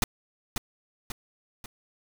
pink noise with echo, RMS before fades -23 dBFS, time 0.02-0.04 s, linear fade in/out 2 ms, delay 540 ms, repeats 3, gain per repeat -6 dB, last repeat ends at 1.66 s, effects none

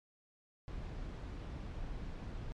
brown noise, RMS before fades -43 dBFS, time 0.68-2.52 s, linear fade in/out 0 ms, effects low-pass 5000 Hz 12 dB/octave + MP3 64 kbps

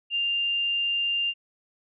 sine tone, 2795 Hz, F7, 1 cent sharp, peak -23 dBFS, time 0.1-1.34 s, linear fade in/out 50 ms, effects none

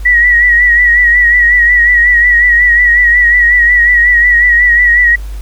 sine tone with vibrato, 1926 Hz, B6, 44 cents flat, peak -4 dBFS, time 0.05-5.16 s, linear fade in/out 10 ms, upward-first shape sine, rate 5.5 Hz, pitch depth 47 cents each way, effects added 50 Hz sine -19 dBFS peak until 5.41 s + pink hiss -39 dBFS RMS until 5.41 s

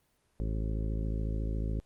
harmonic tone, 54 Hz, A1, 32 cents flat, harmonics 1 / 2 / 3 / 4 / 5 / 6 / 7 / 8 / 10, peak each -31 / -37 / -41 / -43 / -45 / -47 / -48 / -49 / -51 dBFS, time 0.4-1.8 s, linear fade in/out 0 ms, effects pink hiss -72 dBFS RMS until 1.85 s + Opus 24 kbps

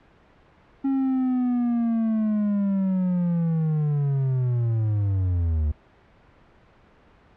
triangle linear sweep, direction down, 273.5 to 73 Hz, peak -18 dBFS, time 0.84-5.72 s, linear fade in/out 10 ms, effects pink hiss -55 dBFS RMS until 7.36 s + low-pass 2000 Hz 12 dB/octave

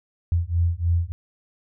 sine beating tone pair, 83.8 / 87.1 Hz, E2 / F2, +29 / -4 cents, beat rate 3.3 Hz, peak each -22 dBFS, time 0.32-1.12 s, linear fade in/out 0 ms, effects none

